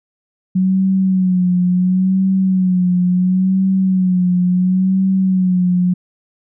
sine tone with vibrato, 185 Hz, F#3, in tune, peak -11 dBFS, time 0.55-5.94 s, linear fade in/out 10 ms, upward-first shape sine, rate 0.72 Hz, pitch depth 54 cents each way, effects none

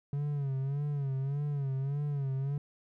triangle tone with vibrato, 139.9 Hz, C#3, 16 cents sharp, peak -28 dBFS, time 0.13-2.58 s, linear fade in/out 2 ms, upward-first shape sine, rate 1.7 Hz, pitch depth 85 cents each way, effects none

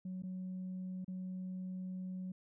sine tone with dropouts, 185 Hz, F#3, in tune, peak -38 dBFS, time 0.05-2.32 s, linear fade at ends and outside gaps 5 ms, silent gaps 0.223-0.234 / 1.046-1.079 s, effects tanh soft clip ceiling -37 dBFS

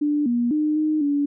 sine tone with pitch steps, 294.9 / 239.3 / 303.7 / 308 / 286.9 Hz, D4 / A#3 / D#4 / D#4 / D4, +7 / +46 / -42 / -17 / -40 cents, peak -18 dBFS, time 0.01-1.26 s, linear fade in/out 10 ms, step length 250 ms, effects none

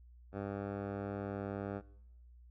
10% pulse tone with low-pass filter, 100.1 Hz, G2, 37 cents sharp, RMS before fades -40 dBFS, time 0.32-1.82 s, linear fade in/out 50 ms, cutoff 1100 Hz, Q 1.2, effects noise-tail reverb RT60 0.9 s tail -22 dB re dry + added 60 Hz sine -55 dBFS peak until 2.5 s

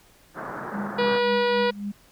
white band-pass noise, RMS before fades -34 dBFS, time 0.34-1.21 s, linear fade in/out 50 ms, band 110 to 1600 Hz, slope 48 dB/octave
sine tone with tremolo, 203.4 Hz, G#3, 36 cents flat, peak -26 dBFS, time 0.73-1.92 s, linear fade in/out 10 ms, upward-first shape triangle, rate 3.7 Hz, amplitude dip 80%
harmonic tone, 484.4 Hz, B4, 34 cents flat, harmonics 1 / 2 / 3 / 4 / 5 / 6 / 7 / 8 / 9 / 10, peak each -21 / -27 / -31 / -33 / -35 / -37 / -38 / -39 / -40 / -41 dBFS, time 0.98-1.71 s, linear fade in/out 10 ms
effects pink hiss -56 dBFS RMS until 2.11 s

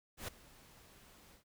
pink noise with ADSR envelope, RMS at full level -41 dBFS, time 0.17-1.44 s, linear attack 110 ms, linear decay 7 ms, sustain -20 dB, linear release 100 ms, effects none

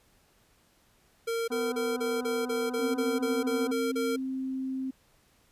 square tone bursts, 459.9 Hz, A#4, 23 cents flat, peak -29 dBFS, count 12, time 1.27-4.164 s, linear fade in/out 10 ms, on 210 ms, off 34 ms
harmonic tone, 250.2 Hz, B3, 23 cents sharp, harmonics 1 / 2 / 3 / 4 / 5 / 6, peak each -34 / -43 / -43 / -46 / -50 / -50 dBFS, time 1.5-3.72 s, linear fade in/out 10 ms
sine tone, 263.1 Hz, C4, 10 cents sharp, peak -30 dBFS, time 2.79-4.91 s, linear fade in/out 10 ms
effects pink hiss -65 dBFS RMS until 5.51 s + resampled to 32000 Hz

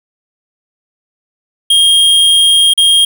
square tone with dropouts, 3234 Hz, G#7, 47 cents flat, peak -6 dBFS, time 1.7-3.05 s, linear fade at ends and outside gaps 5 ms, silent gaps 2.737-2.776 s, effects none

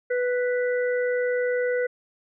harmonic tone, 493.9 Hz, B4, in tune, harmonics 1 / 3 / 4, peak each -22 / -32 / -34 dBFS, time 0.1-1.87 s, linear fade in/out 10 ms, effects none

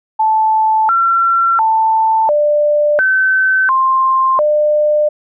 sine tone with pitch steps, 875 / 1359 / 886 / 593 / 1532 / 1053 / 600 Hz, A5 / F6 / A5 / D5 / G6 / C6 / D5, -10 / -48 / +12 / +17 / -40 / +11 / +37 cents, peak -9 dBFS, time 0.19-5.09 s, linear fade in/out 10 ms, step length 700 ms, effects none

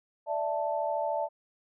sine chord, D suspended second, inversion none, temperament just, 587.3 / 660.7 / 881 Hz, D5 / E5 / A5, 0 / +4 / +2 cents, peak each -32 dBFS, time 0.26-1.29 s, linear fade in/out 50 ms, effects none

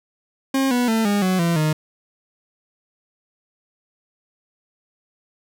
40% pulse tone with pitch steps, 268.9 / 245.2 / 223.5 / 203.8 / 185.8 / 169.4 / 154.44 Hz, C4 / B3 / A3 / G#3 / F#3 / E3 / D#3, +47 / -12 / +27 / -32 / +7 / +48 / -13 cents, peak -16 dBFS, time 0.54-1.73 s, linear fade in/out 5 ms, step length 170 ms, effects none

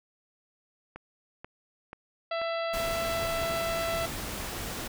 click train, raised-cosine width 0.5 ms, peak -26 dBFS, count 4, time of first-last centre 0.96-2.416 s, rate 2.06 Hz
harmonic tone, 666 Hz, E5, 18 cents sharp, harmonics 1 / 2 / 3 / 4 / 5 / 6 / 7, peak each -30 / -36 / -40 / -42 / -44 / -46 / -47 dBFS, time 2.31-4.06 s, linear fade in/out 5 ms
pink noise, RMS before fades -36 dBFS, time 2.73-4.88 s, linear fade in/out 10 ms
effects none

